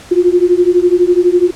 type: beating tone pair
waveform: sine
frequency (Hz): 349.2 / 361.2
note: F4 / F#4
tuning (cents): 0 / -42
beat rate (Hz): 12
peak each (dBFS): -10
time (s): 0.11-1.51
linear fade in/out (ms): 10
effects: pink hiss -36 dBFS RMS until 1.55 s + low-pass 9000 Hz 12 dB/octave